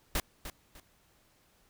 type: noise with echo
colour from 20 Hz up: pink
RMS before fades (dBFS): -30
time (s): 0.15-0.2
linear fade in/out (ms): 2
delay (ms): 300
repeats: 2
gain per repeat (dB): -11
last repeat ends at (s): 0.8
effects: pink hiss -67 dBFS RMS until 1.69 s